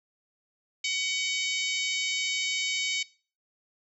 harmonic tone with a mistuned harmonic, 751 Hz, F#5, 26 cents sharp, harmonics 3 / 4 / 5 / 6 / 7 / 8 / 9 / 10, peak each -31 / -33 / -35 / -37 / -38 / -39 / -40 / -41 dBFS, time 0.84-3.03 s, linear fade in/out 5 ms, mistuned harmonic 4, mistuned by +15 cents, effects noise-tail reverb RT60 0.4 s tail -21 dB re dry

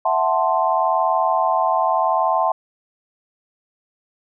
sine chord, F# half-diminished seventh, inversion third, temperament equal, 659.3 / 740 / 880 / 1046.5 Hz, E5 / F#5 / A5 / C6, 0 / 0 / 0 / 0 cents, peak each -21 dBFS, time 0.05-2.52 s, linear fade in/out 5 ms, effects none

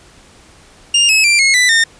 sawtooth tone with pitch steps, 2810 / 2577 / 2363 / 2167 / 1987 / 1822.1 Hz, F7 / E7 / D7 / C#7 / B6 / A#6, +10 / -40 / +10 / -40 / +10 / -40 cents, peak -5 dBFS, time 0.94-1.84 s, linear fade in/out 5 ms, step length 150 ms, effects pink hiss -44 dBFS RMS until 1.99 s + resampled to 22050 Hz

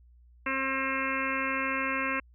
harmonic tone, 267.1 Hz, C4, 36 cents sharp, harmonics 1 / 2 / 4 / 5 / 6 / 7 / 8 / 9 / 10, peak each -36 / -38 / -34 / -39 / -35 / -39 / -35 / -39 / -36 dBFS, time 0.46-2.2 s, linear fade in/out 5 ms, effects added 60 Hz sine -54 dBFS peak until 2.34 s

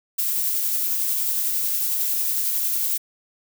violet noise with tremolo, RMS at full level -22 dBFS, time 0.18-2.98 s, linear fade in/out 10 ms, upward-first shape triangle, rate 11 Hz, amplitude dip 25%, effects none

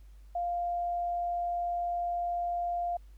sine tone, 698.5 Hz, F5, in tune, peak -29 dBFS, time 0.35-2.97 s, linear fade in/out 5 ms, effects added 50 Hz sine -49 dBFS peak until 3.17 s + pink hiss -70 dBFS RMS until 3.17 s

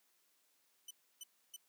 15% pulse tone bursts, 3001 Hz, F#7, 24 cents sharp, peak -39 dBFS, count 3, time 0.88-1.564 s, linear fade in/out 5 ms, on 28 ms, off 300 ms, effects white hiss -75 dBFS RMS until 1.68 s + high-pass 200 Hz 12 dB/octave

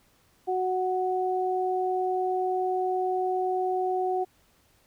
sine tone pair together, 370 / 740.5 Hz, F#4 / F#5, 0 / +1 cents, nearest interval octave, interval 1201 cents, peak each -27 dBFS, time 0.47-4.25 s, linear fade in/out 20 ms, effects pink hiss -64 dBFS RMS until 4.86 s

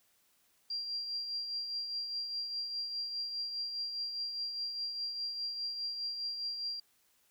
sine tone with tremolo, 4754 Hz, D8, 20 cents sharp, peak -33 dBFS, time 0.7-6.8 s, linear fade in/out 5 ms, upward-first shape triangle, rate 4.9 Hz, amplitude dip 50%, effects white hiss -71 dBFS RMS until 7.3 s

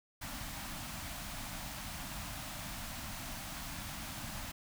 pink band-stop noise, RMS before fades -43 dBFS, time 0.21-4.52 s, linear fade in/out 10 ms, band 300 to 600 Hz, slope 48 dB/octave, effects none

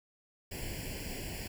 pink noise with comb filter, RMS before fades -40 dBFS, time 0.51-1.48 s, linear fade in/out 10 ms, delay 0.4 ms, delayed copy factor +0.95, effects none

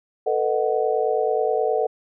sine chord, B dominant seventh, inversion third, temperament just, 444.5 / 493.9 / 617.4 / 740.8 Hz, A4 / B4 / D#5 / F#5, +18 / 0 / -14 / +2 cents, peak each -22 / -25 / -26 / -25 dBFS, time 0.26-1.87 s, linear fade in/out 10 ms, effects none

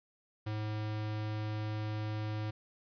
square tone, 107.2 Hz, A2, 45 cents flat, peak -35 dBFS, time 0.46-2.51 s, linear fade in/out 10 ms, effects resampled to 11025 Hz + 11-bit

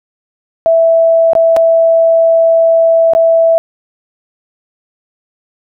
sine tone with dropouts, 659 Hz, E5, 1 cent flat, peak -5 dBFS, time 0.66-3.58 s, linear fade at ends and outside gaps 0 ms, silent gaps 1.333-1.352 / 1.564-1.568 / 3.135-3.15 s, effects none

